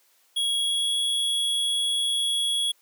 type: tone with pitch glide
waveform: square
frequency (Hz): 3322 to 3343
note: G#7 to G#7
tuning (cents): 0 to +11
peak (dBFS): -23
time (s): 0.36-2.72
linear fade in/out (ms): 10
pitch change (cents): +11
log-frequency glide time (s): 0.58-0.96
effects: white hiss -63 dBFS RMS until 2.81 s + high-pass 400 Hz 12 dB/octave